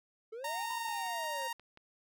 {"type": "exponential two-way sweep", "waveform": "triangle", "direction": "up then down", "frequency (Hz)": [427.7, 1005, 514], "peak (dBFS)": -39, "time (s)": [0.32, 1.48], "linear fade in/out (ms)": 10, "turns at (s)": 0.72}
{"type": "tone with pitch glide", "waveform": "sawtooth", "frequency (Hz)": [923, 931.6], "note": ["A#5", "A#5"], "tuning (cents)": [-17, -1], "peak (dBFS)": -32, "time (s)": [0.44, 1.53], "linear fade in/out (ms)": 5, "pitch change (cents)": 16, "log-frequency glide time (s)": [0.94, 1.2]}
{"type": "click train", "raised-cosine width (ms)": 0.3, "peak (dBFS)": -39, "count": 7, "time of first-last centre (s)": [0.71, 1.774], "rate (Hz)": 5.64}
{"effects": []}